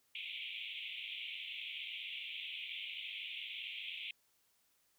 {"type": "band-pass noise", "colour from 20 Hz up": "white", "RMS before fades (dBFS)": -45, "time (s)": [0.15, 4.11], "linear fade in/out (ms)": 2, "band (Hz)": [2200, 3500], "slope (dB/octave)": 96, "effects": ["white hiss -75 dBFS RMS until 4.98 s"]}